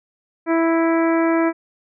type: harmonic tone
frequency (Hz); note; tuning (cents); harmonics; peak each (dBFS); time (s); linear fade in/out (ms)
329.6; E4; 0; 1 / 2 / 3 / 4 / 5 / 6 / 7; -16 / -22 / -26 / -28 / -30 / -32 / -33; 0.46-1.53; 50
effects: none